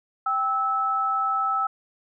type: tone pair together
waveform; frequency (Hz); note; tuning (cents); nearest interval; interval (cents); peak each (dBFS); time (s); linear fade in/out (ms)
sine; 783.2 / 1306; G5 / E6; -2 / -17; major sixth; 885; -28 / -22; 0.26-1.67; 5
effects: none